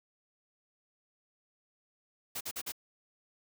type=noise bursts; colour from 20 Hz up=white; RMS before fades=-38 dBFS; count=4; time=2.35-2.721 s; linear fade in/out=10 ms; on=59 ms; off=45 ms; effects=none